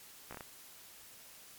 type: slowing click train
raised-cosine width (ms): 0.5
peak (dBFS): -29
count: 5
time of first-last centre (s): 0.31-0.408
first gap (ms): 15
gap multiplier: 1.34
effects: white hiss -55 dBFS RMS until 1.58 s + MP3 96 kbps